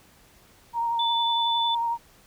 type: tone with vibrato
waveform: sine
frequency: 932.3 Hz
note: A#5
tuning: in tune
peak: -23 dBFS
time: 0.73-1.98 s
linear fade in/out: 50 ms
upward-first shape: triangle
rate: 11 Hz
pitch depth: 23 cents each way
type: tone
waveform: sine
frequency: 3495 Hz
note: A7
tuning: 12 cents flat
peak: -25 dBFS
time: 0.99-1.75 s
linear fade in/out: 5 ms
effects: pink hiss -56 dBFS RMS until 2.26 s